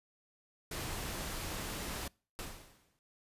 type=noise; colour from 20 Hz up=pink; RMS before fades=-40 dBFS; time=0.71-2.08 s; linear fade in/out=5 ms
type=noise with exponential decay; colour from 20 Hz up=pink; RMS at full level=-40 dBFS; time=2.39-2.99 s; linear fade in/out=0 ms; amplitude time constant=130 ms
effects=noise-tail reverb RT60 0.4 s tail -26 dB re dry + resampled to 32000 Hz